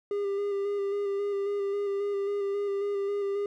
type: tone with vibrato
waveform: triangle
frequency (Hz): 402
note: G4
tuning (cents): +44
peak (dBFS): -25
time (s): 0.11-3.46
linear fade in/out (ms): 2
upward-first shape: square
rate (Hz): 3.7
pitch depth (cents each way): 20
effects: none